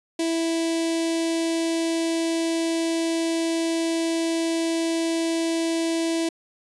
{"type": "tone with notch filter", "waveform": "sawtooth", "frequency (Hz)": 329.6, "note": "E4", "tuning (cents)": 0, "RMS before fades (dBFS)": -24, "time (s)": [0.19, 6.29], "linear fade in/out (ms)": 5, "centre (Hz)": 1300, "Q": 0.79, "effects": ["resampled to 24000 Hz"]}